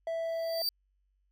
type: tone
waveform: triangle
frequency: 659.3 Hz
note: E5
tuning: in tune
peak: -29 dBFS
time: 0.07-0.62 s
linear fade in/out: 2 ms
type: tone with exponential growth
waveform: 45% pulse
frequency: 4644 Hz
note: D8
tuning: 20 cents flat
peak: -26 dBFS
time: 0.23-0.69 s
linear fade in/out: 1 ms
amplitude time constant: 100 ms
effects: added 48 Hz sine -70 dBFS peak until 1.31 s